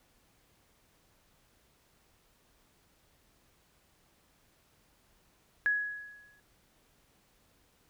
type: tone with exponential decay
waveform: sine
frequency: 1676 Hz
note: G#6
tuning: 15 cents sharp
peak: -23 dBFS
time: 5.66-6.4 s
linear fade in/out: 0 ms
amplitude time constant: 160 ms
effects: pink hiss -68 dBFS RMS until 7.89 s